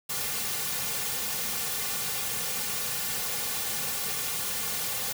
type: noise with comb filter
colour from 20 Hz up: white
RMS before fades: -31 dBFS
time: 0.09-5.13 s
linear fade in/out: 10 ms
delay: 3.1 ms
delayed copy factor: -1
effects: none